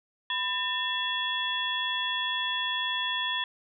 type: tone cluster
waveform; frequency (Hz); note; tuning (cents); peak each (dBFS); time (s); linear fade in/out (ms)
sine; 999 / 1799 / 2701 / 3375; B5 / A6 / E7 / G#7; +20 / +38 / +42 / +27; -34 / -32 / -38 / -30; 0.3-3.44; 2
effects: none